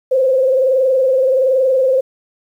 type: tone with frequency modulation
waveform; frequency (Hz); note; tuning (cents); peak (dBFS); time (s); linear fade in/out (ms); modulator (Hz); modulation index
sine; 523.3; C5; 0; -10; 0.11-2.01; 10; 21.3; 0.89
effects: 8-bit